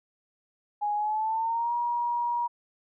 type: tone with pitch glide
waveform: sine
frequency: 830.6 to 954.1 Hz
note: G#5 to A#5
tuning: 0 to +40 cents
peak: -25 dBFS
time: 0.81-2.48 s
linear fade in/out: 20 ms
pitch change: +240 cents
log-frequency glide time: 0.95-1.74 s
effects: none